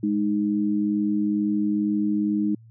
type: tone pair together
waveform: sine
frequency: 207.7 / 309.9 Hz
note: G#3 / D#4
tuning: 0 / -7 cents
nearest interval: perfect fifth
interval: 693 cents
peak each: -23 dBFS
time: 0.03-2.55 s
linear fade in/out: 5 ms
effects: added 113 Hz sine -46 dBFS peak until 2.7 s